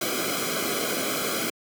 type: noise with comb filter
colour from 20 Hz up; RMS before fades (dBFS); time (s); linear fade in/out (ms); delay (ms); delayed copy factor
pink; -27; 0.01-1.5; 5; 1.1; -0.85
effects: high-pass 200 Hz 12 dB/octave